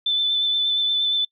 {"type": "tone with vibrato", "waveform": "sine", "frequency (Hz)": 3520, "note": "A7", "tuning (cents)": 0, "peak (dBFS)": -18, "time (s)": [0.06, 1.25], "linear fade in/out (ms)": 5, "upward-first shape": "sine", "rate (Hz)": 8.5, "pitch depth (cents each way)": 18, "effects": ["noise-tail reverb RT60 0.1 s tail -25 dB re dry"]}